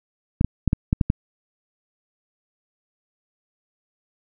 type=clicks; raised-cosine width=5 ms; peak=-5 dBFS; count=7; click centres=0.411 / 0.446 / 0.677 / 0.731 / 0.929 / 1.012 / 1.101 s; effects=none